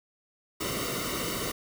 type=noise with comb filter; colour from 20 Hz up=pink; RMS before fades=-32 dBFS; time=0.6-1.52 s; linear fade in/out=10 ms; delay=1.2 ms; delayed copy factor=-0.8; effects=none